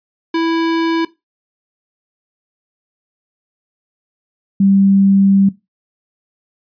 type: tone pair in turn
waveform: square / sine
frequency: 329.6 / 195.98 Hz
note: E4 / G3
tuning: 0 / 0 cents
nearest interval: major sixth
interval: 900 cents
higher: first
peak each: -14 / -8 dBFS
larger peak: second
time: 0.34-1.05 / 4.6-5.49 s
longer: second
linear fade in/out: 5 ms
effects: noise-tail reverb RT60 0.2 s tail -17 dB re dry + resampled to 11025 Hz